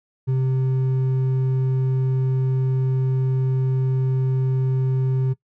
triangle tone with hard clipping, 130.81 Hz, C3, in tune, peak -19 dBFS, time 0.27-5.34 s, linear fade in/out 20 ms, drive 8 dB, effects noise-tail reverb RT60 0.1 s tail -19 dB re dry

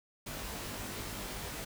pink noise with comb filter, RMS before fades -41 dBFS, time 0.26-1.65 s, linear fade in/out 10 ms, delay 20 ms, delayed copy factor +1, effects none

